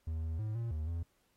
triangle tone with pitch steps, 80.1 / 80.6 / 108 / 116.2 / 77.5 / 83.8 Hz, E2 / E2 / A2 / A#2 / D#2 / E2, -49 / -38 / -32 / -5 / -6 / +29 cents, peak -32 dBFS, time 0.07-1.03 s, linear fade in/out 5 ms, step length 160 ms, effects pink hiss -75 dBFS RMS until 1.36 s + AAC 48 kbps

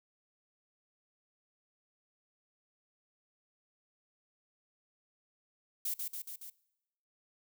violet noise with echo, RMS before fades -35 dBFS, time 5.85-5.94 s, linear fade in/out 5 ms, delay 140 ms, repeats 4, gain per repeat -3 dB, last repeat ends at 6.5 s, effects noise-tail reverb RT60 0.9 s tail -22 dB re dry

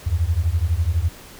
sine beating tone pair, 77.78 / 89.78 Hz, D#2 / F2, 0 / +48 cents, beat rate 12 Hz, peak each -20 dBFS, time 0.06-1.09 s, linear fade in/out 10 ms, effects pink hiss -42 dBFS RMS until 1.39 s

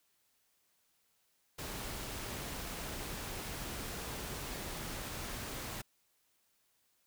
pink noise, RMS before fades -42 dBFS, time 1.58-5.82 s, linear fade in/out 10 ms, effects white hiss -75 dBFS RMS until 7.06 s

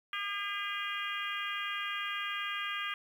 harmonic tone, 404.4 Hz, G#4, 46 cents flat, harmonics 3 / 4 / 5 / 6 / 7 / 8, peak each -39 / -40 / -41 / -42 / -42 / -43 dBFS, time 0.13-2.94 s, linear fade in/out 2 ms, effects 10-bit

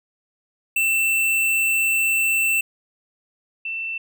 square / sine tone pair in turn, 2676 / 2676 Hz, E7 / E7, +25 / +25 cents, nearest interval unison, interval 0 cents, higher neither, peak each -18 / -25 dBFS, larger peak first, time 0.76-2.61 / 3.65-3.98 s, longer first, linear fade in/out 5 ms, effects none

